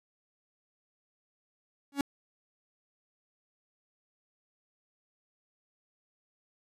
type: tone with exponential growth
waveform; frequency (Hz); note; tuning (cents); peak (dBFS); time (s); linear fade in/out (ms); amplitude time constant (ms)
45% pulse; 280.5; C#4; +21; -22; 1.92-2.01; 2; 18
effects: resampled to 32000 Hz